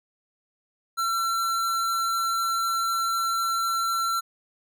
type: tone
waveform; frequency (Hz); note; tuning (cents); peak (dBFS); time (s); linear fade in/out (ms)
square; 1352; E6; +43; -24; 0.97-4.21; 20
effects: none